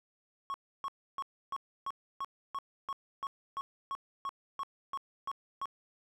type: tone bursts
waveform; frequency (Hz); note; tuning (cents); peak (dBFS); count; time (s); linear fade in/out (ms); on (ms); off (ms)
triangle; 1100; C#6; -14; -32; 16; 0.5-5.656; 0; 41; 300
effects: none